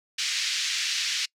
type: band-pass noise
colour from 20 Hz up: white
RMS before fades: -28 dBFS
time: 0.18-1.26 s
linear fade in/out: 10 ms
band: 1900 to 5800 Hz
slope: 24 dB/octave
effects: noise-tail reverb RT60 0.1 s tail -26 dB re dry